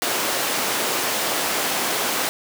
pink high-pass noise, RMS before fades -23 dBFS, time 0.02-2.29 s, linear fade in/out 0 ms, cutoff 370 Hz, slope 12 dB/octave, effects none

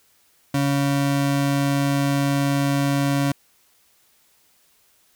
square ring-modulated tone, 210 Hz, G#3, 19 cents sharp, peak -16 dBFS, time 0.54-3.32 s, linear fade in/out 5 ms, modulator 70.7 Hz, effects white hiss -60 dBFS RMS until 5.15 s

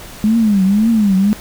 sine tone with vibrato, 208.4 Hz, G#3, 6 cents sharp, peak -9 dBFS, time 0.24-1.33 s, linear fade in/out 0 ms, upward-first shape triangle, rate 1.9 Hz, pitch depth 200 cents each way, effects added 50 Hz sine -43 dBFS peak until 1.4 s + pink hiss -34 dBFS RMS until 1.4 s

